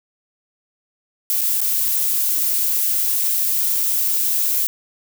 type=noise with dropouts; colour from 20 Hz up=violet; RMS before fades=-19 dBFS; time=1.3-4.67 s; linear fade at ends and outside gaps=0 ms; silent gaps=1.41-1.415 / 1.605-1.615 s; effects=none